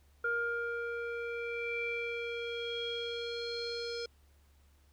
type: tone with low-pass filter sweep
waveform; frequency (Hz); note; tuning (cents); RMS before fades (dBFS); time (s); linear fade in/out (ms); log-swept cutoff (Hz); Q
square; 469.6; A#4; +13; -37; 0.24-4.06; 5; 1400 to 4900; 7.1
effects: added 71 Hz sine -62 dBFS peak until 4.92 s + pink hiss -71 dBFS RMS until 4.92 s